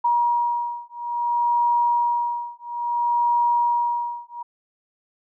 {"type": "beating tone pair", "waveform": "sine", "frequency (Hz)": [953, 953.59], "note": ["A#5", "A#5"], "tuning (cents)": [38, 39], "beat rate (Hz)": 0.59, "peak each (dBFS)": -22, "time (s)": [0.04, 4.43], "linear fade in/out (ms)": 10, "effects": []}